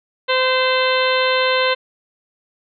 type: harmonic tone with a mistuned harmonic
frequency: 515 Hz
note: C5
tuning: 28 cents flat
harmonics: 1 / 2 / 3 / 4 / 5 / 6 / 7 / 8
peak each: -18 / -21 / -23 / -24 / -25 / -26 / -26 / -27 dBFS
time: 0.28-1.75 s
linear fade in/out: 20 ms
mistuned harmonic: 5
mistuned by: +41 cents
effects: none